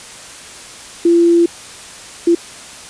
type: tone bursts at uneven times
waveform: sine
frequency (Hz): 340.8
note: F4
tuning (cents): -42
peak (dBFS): -7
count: 2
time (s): 1.05-1.46 / 2.27-2.35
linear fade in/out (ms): 5
effects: white hiss -34 dBFS RMS until 2.89 s + resampled to 22050 Hz